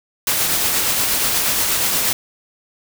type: noise with tremolo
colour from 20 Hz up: white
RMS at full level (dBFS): -17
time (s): 0.27-2.13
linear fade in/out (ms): 2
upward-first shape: triangle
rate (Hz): 8.4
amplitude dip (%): 30
effects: none